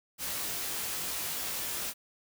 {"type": "noise with comb filter", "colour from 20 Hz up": "white", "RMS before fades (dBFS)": -35, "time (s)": [0.18, 1.94], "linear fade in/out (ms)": 50, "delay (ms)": 19, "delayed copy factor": 0.65, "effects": []}